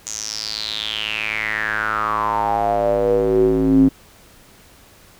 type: tone with band-pass filter sweep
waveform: square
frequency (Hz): 54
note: A1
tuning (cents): -32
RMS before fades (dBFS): -19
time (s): 0.06-3.89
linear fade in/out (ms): 10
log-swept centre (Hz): 6800 to 250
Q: 7.5
effects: pink hiss -48 dBFS RMS until 5.19 s